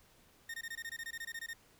40% pulse tone bursts, 1837 Hz, A#6, 26 cents flat, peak -39 dBFS, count 15, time 0.49-1.534 s, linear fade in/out 5 ms, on 50 ms, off 21 ms, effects pink hiss -65 dBFS RMS until 1.79 s

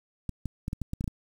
clicks, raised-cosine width 5 ms, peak -19 dBFS, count 9, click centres 0.293 / 0.457 / 0.681 / 0.731 / 0.817 / 0.934 / 1.009 / 1.042 / 1.078 s, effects 8-bit

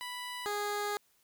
15% pulse tone pair in turn, 987.8 / 412.8 Hz, B5 / G#4, 0 / -10 cents, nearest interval octave + minor third, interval 1510 cents, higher first, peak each -32 / -26 dBFS, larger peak second, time 0.01-0.46 / 0.46-0.97 s, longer second, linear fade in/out 0 ms, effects white hiss -70 dBFS RMS until 1.23 s

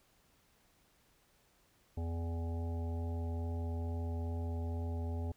harmonic tone with a mistuned harmonic, 83.6 Hz, E2, 25 cents sharp, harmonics 1 / 3 / 5 / 7 / 9 / 10, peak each -35 / -45 / -49 / -52 / -54 / -55 dBFS, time 1.97-5.32 s, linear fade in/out 5 ms, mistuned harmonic 3, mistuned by -16 cents, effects pink hiss -70 dBFS RMS until 5.36 s

